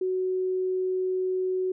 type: tone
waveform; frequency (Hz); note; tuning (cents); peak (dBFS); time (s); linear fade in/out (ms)
sine; 371.6; F#4; +7; -24; 0.01-1.72; 5
effects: none